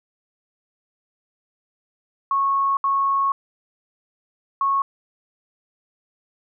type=tone bursts at uneven times; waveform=sine; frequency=1100 Hz; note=C#6; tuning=14 cents flat; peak=-17 dBFS; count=3; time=2.31-2.77 / 2.84-3.32 / 4.61-4.82 s; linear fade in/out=2 ms; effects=none